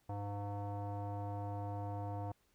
square tone with low-pass filter, 101.6 Hz, G#2, 38 cents flat, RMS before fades -41 dBFS, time 0.09-2.32 s, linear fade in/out 5 ms, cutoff 810 Hz, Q 5.7, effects pink hiss -75 dBFS RMS until 2.54 s

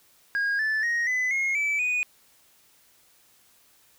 sine tone with pitch steps, 1632 / 1749.1 / 1874.7 / 2009 / 2153 / 2308 / 2474 Hz, G#6 / A6 / A#6 / B6 / C7 / D7 / D#7, -31 / -11 / +9 / +29 / +49 / -31 / -10 cents, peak -20 dBFS, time 0.35-2.03 s, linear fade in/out 0 ms, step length 240 ms, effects tanh soft clip ceiling -22 dBFS + white hiss -60 dBFS RMS until 3.98 s

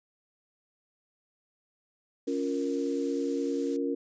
blue noise, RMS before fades -45 dBFS, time 2.27-3.77 s, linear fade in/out 10 ms
sine chord, Bb minor, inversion first, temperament just, 279.7 / 349.6 / 466.2 Hz, Db4 / F4 / Bb4, +16 / +2 / 0 cents, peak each -30 / -34 / -32 dBFS, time 2.27-3.95 s, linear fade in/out 10 ms
effects resampled to 16000 Hz

